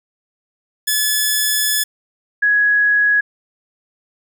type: tone pair in turn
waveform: 5% pulse / sine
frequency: 1720 / 1671 Hz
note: A6 / G#6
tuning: -40 / +10 cents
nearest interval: minor second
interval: 50 cents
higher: first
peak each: -4 / -11 dBFS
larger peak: first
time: 0.87-1.84 / 2.42-3.21 s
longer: first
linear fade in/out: 10 ms
effects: none